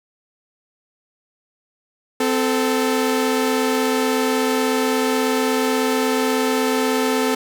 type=tone pair together; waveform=sawtooth; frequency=258.2 / 440 Hz; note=C4 / A4; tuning=-23 / 0 cents; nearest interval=major sixth; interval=923 cents; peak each=-16 dBFS; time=2.2-7.35 s; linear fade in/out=5 ms; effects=none